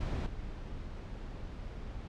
brown noise with level steps, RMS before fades -33 / -42 dBFS, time 0-2.08 s, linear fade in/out 10 ms, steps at 0.26 s, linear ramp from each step 5 ms, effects low-pass 5000 Hz 12 dB/octave

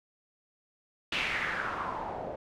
white noise with low-pass filter sweep, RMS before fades -34 dBFS, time 1.12-2.36 s, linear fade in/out 5 ms, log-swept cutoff 2900 to 560 Hz, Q 3.5, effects none

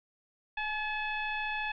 sine tone with frequency modulation, 1713 Hz, A6, 47 cents flat, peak -31 dBFS, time 0.57-1.72 s, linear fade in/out 5 ms, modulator 865 Hz, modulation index 1.4, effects none

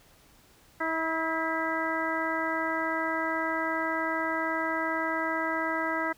harmonic tone with a mistuned harmonic, 322.6 Hz, E4, 37 cents flat, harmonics 1 / 2 / 3 / 4 / 5 / 6, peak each -34 / -34 / -34 / -34 / -34 / -34 dBFS, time 0.8-6.13 s, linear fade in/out 10 ms, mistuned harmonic 6, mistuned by +37 cents, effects pink hiss -59 dBFS RMS until 6.17 s

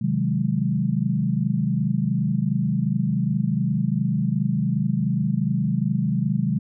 sine chord, Ab dominant seventh, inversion first, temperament equal, 130.81 / 155.56 / 185 / 207.7 Hz, C3 / Eb3 / Gb3 / Ab3, 0 / 0 / 0 / 0 cents, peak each -25 dBFS, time 0.01-6.59 s, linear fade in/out 10 ms, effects none

